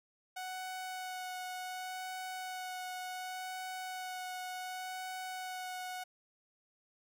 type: tone with vibrato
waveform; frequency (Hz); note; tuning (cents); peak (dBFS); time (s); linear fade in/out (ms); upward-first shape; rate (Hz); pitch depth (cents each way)
sawtooth; 740; F#5; 0; -36; 0.36-6.04; 10; sine; 0.68; 11
effects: none